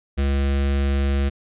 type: tone with notch filter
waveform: square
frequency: 69.3 Hz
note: C#2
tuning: in tune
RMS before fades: -20 dBFS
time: 0.17-1.3 s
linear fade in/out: 20 ms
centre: 930 Hz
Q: 1.7
effects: resampled to 8000 Hz